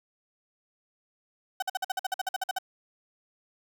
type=tone bursts; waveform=35% pulse; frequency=756 Hz; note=F#5; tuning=37 cents sharp; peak=-25 dBFS; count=14; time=1.6-2.586 s; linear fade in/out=5 ms; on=24 ms; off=50 ms; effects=none